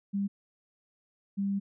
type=tone pair in turn; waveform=sine; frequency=199.3 / 198.28 Hz; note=G3 / G3; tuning=+29 / +20 cents; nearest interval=unison; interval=9 cents; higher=first; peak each=-27 dBFS; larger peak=neither; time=0.13-0.28 / 1.37-1.6 s; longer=second; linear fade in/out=20 ms; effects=none